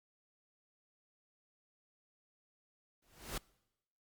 pink noise with exponential growth, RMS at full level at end -37 dBFS, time 3.02-3.38 s, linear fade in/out 5 ms, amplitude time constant 77 ms, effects noise-tail reverb RT60 0.9 s tail -24 dB re dry + Opus 48 kbps

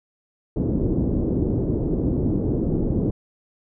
white low-pass noise, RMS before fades -22 dBFS, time 0.56-3.11 s, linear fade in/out 5 ms, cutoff 360 Hz, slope 24 dB/octave, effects none

